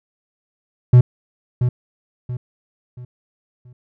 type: tone with echo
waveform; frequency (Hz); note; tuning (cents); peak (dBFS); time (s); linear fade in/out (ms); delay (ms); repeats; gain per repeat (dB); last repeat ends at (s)
triangle; 123.7; B2; +3; -3; 0.93-1.01; 5; 680; 4; -9; 3.73
effects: none